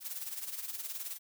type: noise with tremolo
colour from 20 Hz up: blue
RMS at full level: -38 dBFS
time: 0-1.19 s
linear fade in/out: 50 ms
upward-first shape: sine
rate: 19 Hz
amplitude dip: 65%
effects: none